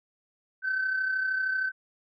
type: tone pair together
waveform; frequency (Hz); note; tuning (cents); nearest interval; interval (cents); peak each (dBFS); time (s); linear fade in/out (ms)
sine; 1529 / 1562; G6 / G6; -44 / -7; unison; 37; -25 / -34; 0.62-1.72; 50
effects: tanh soft clip ceiling -21 dBFS